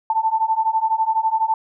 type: beating tone pair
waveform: sine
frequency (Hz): 880 / 892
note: A5 / A5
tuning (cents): 0 / +23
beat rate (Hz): 12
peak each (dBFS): -20 / -19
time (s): 0.1-1.54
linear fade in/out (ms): 2
effects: none